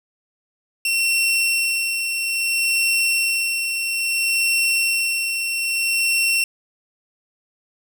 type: tone with tremolo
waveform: sawtooth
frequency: 2717 Hz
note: F7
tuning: 48 cents flat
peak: -13 dBFS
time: 0.85-6.44 s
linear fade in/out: 2 ms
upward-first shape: sine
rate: 0.6 Hz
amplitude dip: 45%
effects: none